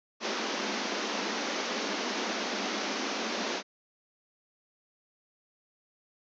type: band-pass noise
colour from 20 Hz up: pink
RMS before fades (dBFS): -33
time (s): 0.2-3.63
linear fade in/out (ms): 50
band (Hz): 200 to 6400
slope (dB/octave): 96
effects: none